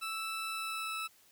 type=tone with pitch glide; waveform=20% pulse; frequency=1318.5 to 1309.4 Hz; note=E6 to E6; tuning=0 to -12 cents; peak=-31 dBFS; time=0.01-1.08 s; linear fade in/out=20 ms; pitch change=-12 cents; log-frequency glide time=0.49-0.96 s; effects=white hiss -64 dBFS RMS until 1.31 s